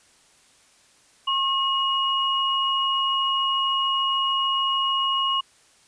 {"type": "tone pair together", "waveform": "sine", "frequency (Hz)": [1082.2, 2889], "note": ["C#6", "F#7"], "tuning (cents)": [-42, -42], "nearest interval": "octave + perfect fourth", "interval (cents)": 1700, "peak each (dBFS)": -23, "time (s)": [1.27, 5.41], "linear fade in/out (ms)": 10, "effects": ["white hiss -57 dBFS RMS until 5.87 s", "resampled to 22050 Hz"]}